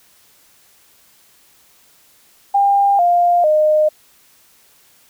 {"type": "tone with pitch steps", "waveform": "sine", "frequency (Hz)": [800, 700.5, 613.3], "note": ["G5", "F5", "D#5"], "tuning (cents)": [35, 5, -25], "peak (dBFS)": -10, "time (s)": [2.54, 3.89], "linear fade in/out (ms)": 10, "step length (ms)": 450, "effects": ["white hiss -52 dBFS RMS until 5.09 s"]}